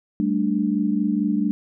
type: chord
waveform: sine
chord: G suspended second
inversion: none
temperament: just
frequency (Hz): 196 / 220.5 / 294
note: G3 / A3 / D4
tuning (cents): 0 / +4 / +2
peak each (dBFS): -23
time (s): 0.2-1.51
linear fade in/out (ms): 0
effects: none